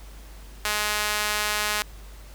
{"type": "tone with high-pass filter", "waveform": "sawtooth", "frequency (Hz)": 210, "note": "G#3", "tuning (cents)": 19, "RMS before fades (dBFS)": -26, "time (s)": [0.65, 1.82], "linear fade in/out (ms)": 0, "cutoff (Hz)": 1300, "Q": 0.69, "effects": ["added 50 Hz sine -41 dBFS peak until 2.34 s", "pink hiss -50 dBFS RMS until 2.34 s"]}